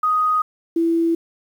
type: tone pair in turn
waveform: sine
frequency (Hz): 1248 / 332.6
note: D#6 / E4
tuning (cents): +5 / +16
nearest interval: octave + major seventh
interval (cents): 2289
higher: first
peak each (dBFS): -15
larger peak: neither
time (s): 0.03-0.42 / 0.76-1.15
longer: neither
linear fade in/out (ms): 5
effects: 8-bit